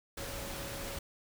sine tone in noise, 554.4 Hz, C#5, in tune, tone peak -47 dBFS, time 0.17-0.99 s, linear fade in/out 5 ms, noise pink, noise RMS -41 dBFS, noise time 0.17-0.99 s, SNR -9 dB, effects none

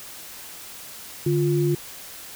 sine tone pair together, 146.83 / 349.7 Hz, D3 / F4, 0 / +2 cents, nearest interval octave + minor third, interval 1502 cents, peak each -21 dBFS, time 1.26-1.75 s, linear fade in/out 5 ms, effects white hiss -40 dBFS RMS until 2.35 s

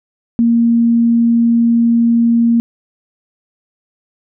sine tone, 233.1 Hz, A#3, in tune, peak -8 dBFS, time 0.39-2.6 s, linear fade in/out 0 ms, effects none

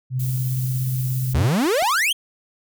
sine tone with tremolo, 128.5 Hz, C3, 31 cents flat, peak -19 dBFS, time 0.1-1.49 s, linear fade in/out 50 ms, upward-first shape sine, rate 17 Hz, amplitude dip 25%
violet noise, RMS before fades -33 dBFS, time 0.19-1.34 s, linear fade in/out 10 ms
45% pulse exponential sweep, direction up, 65.3 to 3329 Hz, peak -17 dBFS, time 1.34-2.13 s, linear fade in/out 10 ms
clicks, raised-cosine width 1 ms, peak -26 / -20 dBFS, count 2, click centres 1.656 / 1.824 s
effects none

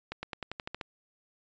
accelerating click train, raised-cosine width 0.3 ms, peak -20 dBFS, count 9, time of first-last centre 0.12-0.812 s, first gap 110 ms, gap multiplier 0.93, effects resampled to 16000 Hz

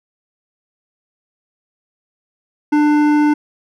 sine tone with hard clipping, 297.7 Hz, D4, 24 cents sharp, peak -12 dBFS, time 2.72-3.34 s, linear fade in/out 10 ms, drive 12 dB, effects none

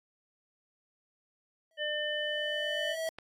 square tone with exponential growth, 648 Hz, E5, 30 cents flat, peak -31 dBFS, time 1.71-3.09 s, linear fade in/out 1 ms, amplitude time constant 300 ms
harmonic tone, 600 Hz, D5, 37 cents sharp, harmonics 1 / 3 / 5, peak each -35 / -35 / -35 dBFS, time 1.77-2.96 s, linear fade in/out 50 ms
click, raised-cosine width 0.3 ms, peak -26 dBFS, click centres 3.186 s
effects AAC 64 kbps

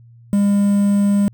triangle tone with quantisation, 202 Hz, G#3, 48 cents flat, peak -10 dBFS, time 0.33-1.28 s, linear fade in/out 0 ms, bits 6, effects added 117 Hz sine -42 dBFS peak until 1.33 s

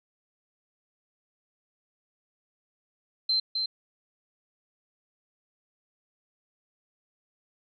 sine tone with echo, 4111 Hz, C8, 31 cents flat, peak -22 dBFS, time 3.29-3.4 s, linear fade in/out 5 ms, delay 260 ms, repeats 1, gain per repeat -4 dB, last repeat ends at 3.66 s, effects none

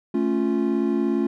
triangle chord, A augmented, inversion none, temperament equal, 220 / 277.2 / 349.2 Hz, A3 / C#4 / E#4, 0 / 0 / 0 cents, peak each -22 dBFS, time 0.14-1.27 s, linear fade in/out 5 ms, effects none

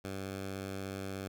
10% pulse tone, 96.7 Hz, G2, 23 cents flat, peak -30 dBFS, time 0.04-1.28 s, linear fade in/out 10 ms, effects none

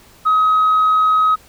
sine tone, 1268 Hz, D#6, 32 cents sharp, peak -9 dBFS, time 0.25-1.36 s, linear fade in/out 20 ms, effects tanh soft clip ceiling -8 dBFS + pink hiss -47 dBFS RMS until 1.48 s

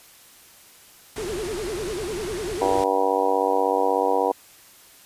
pink low-pass noise, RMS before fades -35 dBFS, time 1.16-2.84 s, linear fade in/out 2 ms, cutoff 11000 Hz, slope 48 dB/octave
sine tone with vibrato, 392 Hz, G4, in tune, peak -27 dBFS, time 1.18-2.78 s, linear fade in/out 0 ms, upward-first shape sine, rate 10 Hz, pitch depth 230 cents each way
harmonic tone, 96.4 Hz, G2, 28 cents flat, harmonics 3 / 4 / 5 / 6 / 7 / 8 / 9 / 10, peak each -30 / -29 / -23 / -30 / -28 / -25 / -31 / -26 dBFS, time 2.61-4.32 s, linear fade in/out 5 ms
effects white hiss -50 dBFS RMS until 5.05 s + resampled to 32000 Hz

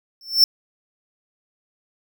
square tone with exponential growth, 5380 Hz, E8, 34 cents sharp, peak -7 dBFS, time 0.21-0.44 s, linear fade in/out 1 ms, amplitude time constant 48 ms, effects none

